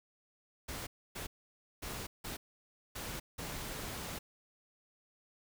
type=noise bursts at uneven times; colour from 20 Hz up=pink; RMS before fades=-42 dBFS; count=6; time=0.68-0.87 / 1.15-1.27 / 1.82-2.07 / 2.24-2.37 / 2.95-3.2 / 3.38-4.19 s; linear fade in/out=10 ms; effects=none